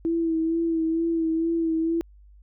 sine tone with vibrato, 328.1 Hz, E4, 8 cents flat, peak -21 dBFS, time 0.05-2.01 s, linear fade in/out 0 ms, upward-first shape sine, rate 2.2 Hz, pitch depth 32 cents each way, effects added 50 Hz sine -48 dBFS peak until 2.42 s

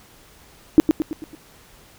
sine tone with echo, 311.3 Hz, D#4, 1 cent sharp, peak -5 dBFS, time 0.78-0.8 s, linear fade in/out 0 ms, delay 110 ms, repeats 5, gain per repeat -6 dB, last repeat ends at 1.35 s, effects pink hiss -50 dBFS RMS until 1.98 s

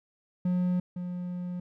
triangle tone pair in turn, 180 / 178.45 Hz, F#3 / F3, -47 / +38 cents, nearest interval unison, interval 15 cents, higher first, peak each -22 / -30 dBFS, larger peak first, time 0.45-0.8 / 0.96-1.6 s, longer second, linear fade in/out 5 ms, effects none

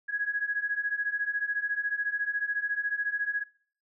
sine beating tone pair, 1656 / 1670 Hz, G#6 / G#6, -5 / +9 cents, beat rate 14 Hz, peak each -32 / -30 dBFS, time 0.08-3.44 s, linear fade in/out 20 ms, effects noise-tail reverb RT60 0.5 s tail -21 dB re dry

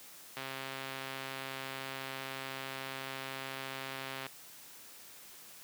click train, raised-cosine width 0.3 ms, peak -24 dBFS, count 523, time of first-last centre 0.37-4.266 s, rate 134 Hz, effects white hiss -53 dBFS RMS until 5.63 s + high-pass 100 Hz 12 dB/octave

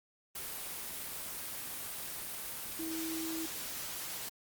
sine tone in noise, 324.1 Hz, E4, 29 cents flat, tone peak -37 dBFS, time 2.79-3.46 s, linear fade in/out 5 ms, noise white, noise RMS -41 dBFS, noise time 0.35-4.29 s, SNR +1 dB, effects Opus 24 kbps

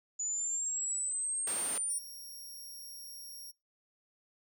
sine exponential sweep, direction up, 6910 to 9397 Hz, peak -32 dBFS, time 0.19-1.99 s, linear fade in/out 10 ms
pink noise, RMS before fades -40 dBFS, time 1.47-1.78 s, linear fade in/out 2 ms
10% pulse tone, 5588 Hz, F8, in tune, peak -39 dBFS, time 1.89-3.52 s, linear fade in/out 20 ms
effects noise-tail reverb RT60 0.2 s tail -22 dB re dry + high-pass 300 Hz 12 dB/octave

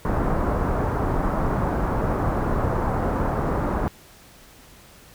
pink low-pass noise, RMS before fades -23 dBFS, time 0.05-3.88 s, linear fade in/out 0 ms, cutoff 1300 Hz, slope 24 dB/octave, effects pink hiss -49 dBFS RMS until 5.14 s

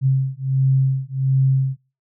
sine beating tone pair, 132.8 / 134.2 Hz, C3 / C3, +26 / +44 cents, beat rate 1.4 Hz, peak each -18 dBFS, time 0.01-1.77 s, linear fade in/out 50 ms, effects noise-tail reverb RT60 0.3 s tail -23 dB re dry

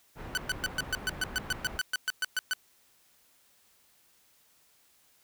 pink low-pass noise, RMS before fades -42 dBFS, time 0.15-1.81 s, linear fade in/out 50 ms, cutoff 1800 Hz, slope 12 dB/octave
sawtooth tone bursts, 1500 Hz, F#6, 23 cents sharp, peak -23 dBFS, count 16, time 0.35-2.534 s, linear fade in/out 0 ms, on 24 ms, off 120 ms
effects white hiss -65 dBFS RMS until 5.23 s

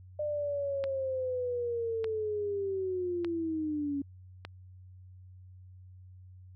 sine linear sweep, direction down, 602 to 277.2 Hz, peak -30 dBFS, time 0.19-4.02 s, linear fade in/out 5 ms
click train, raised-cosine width 0.3 ms, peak -24 dBFS, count 4, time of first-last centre 0.84-4.45 s, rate 0.831 Hz
effects added 92 Hz sine -49 dBFS peak until 6.55 s

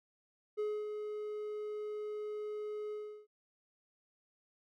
triangle tone with ADSR envelope, 422.3 Hz, G#4, 29 cents sharp, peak -30 dBFS, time 0.57-3.27 s, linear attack 25 ms, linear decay 260 ms, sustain -6 dB, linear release 350 ms, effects none

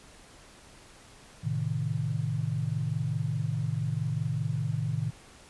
sine chord, A diminished, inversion none, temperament equal, 110 / 130.81 / 155.56 Hz, A2 / C3 / Eb3, 0 / 0 / 0 cents, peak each -32 / -32 / -31 dBFS, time 1.43-5.11 s, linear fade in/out 20 ms, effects pink hiss -53 dBFS RMS until 5.49 s + resampled to 24000 Hz

